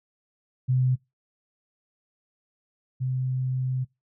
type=tone pair in turn; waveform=sine; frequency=128.2 / 129.02 Hz; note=C3 / C3; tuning=-35 / -24 cents; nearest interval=unison; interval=11 cents; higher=second; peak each=-19 / -24 dBFS; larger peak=first; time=0.68-0.96 / 3-3.85 s; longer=second; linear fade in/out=20 ms; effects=noise-tail reverb RT60 0.2 s tail -22 dB re dry